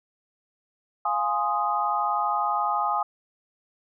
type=chord; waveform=sine; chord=F minor seventh; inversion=none; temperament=equal; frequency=698.5 / 830.6 / 1046.5 / 1244.5 Hz; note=F5 / Ab5 / C6 / Eb6; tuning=0 / 0 / 0 / 0 cents; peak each=-31 / -26 / -31 / -26 dBFS; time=1.05-3.03 s; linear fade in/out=5 ms; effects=none